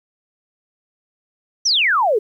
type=exponential sweep; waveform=sine; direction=down; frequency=6140 to 392 Hz; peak=-13 dBFS; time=1.65-2.19 s; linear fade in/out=10 ms; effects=9-bit